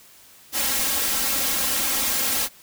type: noise with comb filter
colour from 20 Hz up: white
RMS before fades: -23 dBFS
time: 0.52-2.49 s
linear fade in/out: 50 ms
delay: 3.7 ms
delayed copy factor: +0.75
effects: white hiss -50 dBFS RMS until 2.62 s